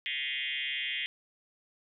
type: tone with frequency modulation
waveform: sine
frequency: 2637 Hz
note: E7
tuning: in tune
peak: -31 dBFS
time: 0.06-1.06 s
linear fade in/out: 0 ms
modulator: 138 Hz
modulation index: 5.5
effects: none